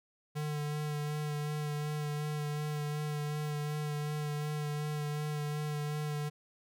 square tone with vibrato, 149.3 Hz, D3, 29 cents sharp, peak -34 dBFS, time 0.35-6.3 s, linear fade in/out 20 ms, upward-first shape sine, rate 2.7 Hz, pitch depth 18 cents each way, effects none

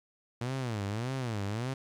sawtooth tone with vibrato, 115.2 Hz, A#2, 20 cents flat, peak -28 dBFS, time 0.41-1.74 s, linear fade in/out 5 ms, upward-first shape sine, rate 1.7 Hz, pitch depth 260 cents each way, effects low-pass 8000 Hz 12 dB/octave + 11-bit

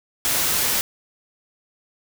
white noise, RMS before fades -21 dBFS, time 0.25-0.81 s, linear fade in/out 0 ms, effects none

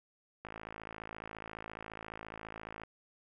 click train, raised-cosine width 0.5 ms, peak -28 dBFS, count 131, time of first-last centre 0.45-2.835 s, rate 54.5 Hz, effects none

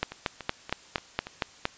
two click trains, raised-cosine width 0.3 ms, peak -21 / -9 dBFS, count 5 / 8, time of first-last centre 0.12-1.269 / 0.03-1.654 s, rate 3.48 / 4.31 Hz, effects white hiss -52 dBFS RMS until 1.77 s + resampled to 16000 Hz

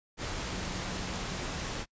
sine tone in noise, 183.4 Hz, F#3, 15 cents flat, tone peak -42 dBFS, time 0.45-1.39 s, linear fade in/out 50 ms, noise pink, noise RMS -36 dBFS, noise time 0.17-1.86 s, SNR -9 dB, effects noise-tail reverb RT60 0.1 s tail -26 dB re dry + resampled to 16000 Hz

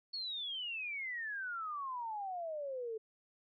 sine exponential sweep, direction down, 4435 to 431.3 Hz, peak -38 dBFS, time 0.13-2.98 s, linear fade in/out 10 ms, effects none

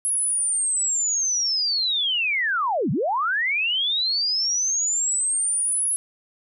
sine linear two-way sweep, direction down then up, 10710 to 117.6 to 10710 Hz, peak -20 dBFS, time 0.05-5.96 s, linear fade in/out 0 ms, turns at 2.91 s, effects none

